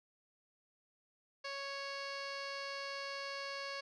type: tone with low-pass filter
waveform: 15% pulse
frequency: 554.4 Hz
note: C#5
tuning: in tune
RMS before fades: -43 dBFS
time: 1.44-3.81 s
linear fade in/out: 10 ms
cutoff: 4200 Hz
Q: 6.2
effects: none